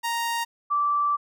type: tone pair in turn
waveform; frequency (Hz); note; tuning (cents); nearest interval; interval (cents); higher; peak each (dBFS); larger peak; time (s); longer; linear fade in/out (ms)
sawtooth / sine; 932.3 / 1165.2; A#5 / D6; 0 / -14; major third; 386; second; -21 / -20; second; 0.03-0.45 / 0.7-1.17; second; 20
effects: none